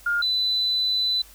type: tone pair in turn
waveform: sine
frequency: 1414 / 3999 Hz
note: F6 / B7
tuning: +21 / +21 cents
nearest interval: octave + tritone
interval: 1800 cents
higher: second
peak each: -20 dBFS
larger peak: neither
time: 0.06-0.22 / 0.22-1.22 s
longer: second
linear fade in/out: 5 ms
effects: added 50 Hz sine -51 dBFS peak until 1.34 s + white hiss -50 dBFS RMS until 1.34 s